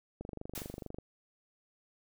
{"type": "click train", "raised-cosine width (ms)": 2, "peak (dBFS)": -28, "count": 20, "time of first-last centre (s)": [0.21, 0.986], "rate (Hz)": 24.5}
{"type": "noise with exponential decay", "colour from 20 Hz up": "white", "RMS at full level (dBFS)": -39, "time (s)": [0.55, 0.88], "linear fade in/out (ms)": 5, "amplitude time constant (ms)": 71}
{"effects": []}